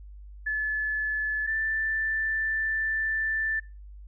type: tone pair in turn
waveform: sine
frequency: 1726 / 1767.4 Hz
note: A6 / A6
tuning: -34 / +7 cents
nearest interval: unison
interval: 41 cents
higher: second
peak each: -25 dBFS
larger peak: neither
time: 0.46-1.47 / 1.47-3.6 s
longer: second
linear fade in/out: 10 ms
effects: noise-tail reverb RT60 0.3 s tail -23 dB re dry + added 50 Hz sine -42 dBFS peak until 4.07 s